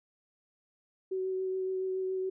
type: tone with vibrato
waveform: sine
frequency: 376.2 Hz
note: F#4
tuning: 29 cents sharp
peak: -30 dBFS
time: 1.11-2.3 s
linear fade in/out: 10 ms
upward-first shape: triangle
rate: 7.1 Hz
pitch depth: 14 cents each way
effects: none